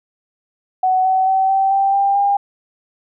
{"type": "tone with pitch steps", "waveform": "sine", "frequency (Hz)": [747, 756.1, 765.3, 774.7, 784.1, 793.7, 803.4], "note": ["F#5", "F#5", "G5", "G5", "G5", "G5", "G5"], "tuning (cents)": [16, 37, -42, -21, 0, 21, 42], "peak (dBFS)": -12, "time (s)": [0.83, 2.37], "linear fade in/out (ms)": 5, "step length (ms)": 220, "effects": []}